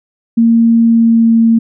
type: tone with pitch glide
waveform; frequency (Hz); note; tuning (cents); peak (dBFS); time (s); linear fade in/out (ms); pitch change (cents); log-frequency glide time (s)
sine; 230 to 227.9; A#3 to A#3; -23 to -39; -5; 0.37-1.59; 10; -16; 0.84-1.36
effects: none